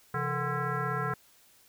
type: tone with frequency modulation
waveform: sine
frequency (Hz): 737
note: F#5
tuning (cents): -7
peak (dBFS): -28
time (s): 0.14-1.14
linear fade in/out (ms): 5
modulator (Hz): 302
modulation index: 3
effects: white hiss -61 dBFS RMS until 1.68 s